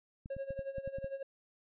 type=clicks; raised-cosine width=5 ms; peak=-33 dBFS; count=8; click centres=0.259 / 0.366 / 0.506 / 0.592 / 0.783 / 0.876 / 0.985 / 1.044 s
type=tone with tremolo; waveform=triangle; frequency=545 Hz; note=C#5; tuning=29 cents flat; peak=-33 dBFS; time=0.3-1.23 s; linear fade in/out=5 ms; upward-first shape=sine; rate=11 Hz; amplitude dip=80%
effects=resampled to 8000 Hz